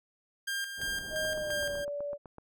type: tone with tremolo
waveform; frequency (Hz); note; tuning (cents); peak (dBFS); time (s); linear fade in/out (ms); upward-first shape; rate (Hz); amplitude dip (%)
sawtooth; 1600; G6; +35; -28; 0.47-1.85; 10; square; 2.9; 55
type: low-pass noise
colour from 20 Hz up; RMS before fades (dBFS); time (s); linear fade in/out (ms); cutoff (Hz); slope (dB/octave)
pink; -47; 0.76-1.86; 50; 850; 24
type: tone with pitch glide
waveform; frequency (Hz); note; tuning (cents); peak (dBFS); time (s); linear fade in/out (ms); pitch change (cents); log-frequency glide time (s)
sine; 622.3 to 577.3; D#5 to D5; 0 to -30; -33; 1.1-2.18; 50; -130; 1.32-1.7
type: click train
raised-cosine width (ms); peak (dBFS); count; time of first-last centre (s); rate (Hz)
1; -32; 10; 1.25-2.384; 7.94
effects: none